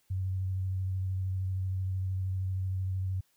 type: tone with vibrato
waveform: sine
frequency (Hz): 94.1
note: F#2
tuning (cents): +30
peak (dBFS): -29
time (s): 0.1-3.21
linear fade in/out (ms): 10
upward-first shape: sine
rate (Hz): 13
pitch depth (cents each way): 17
effects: white hiss -71 dBFS RMS until 3.36 s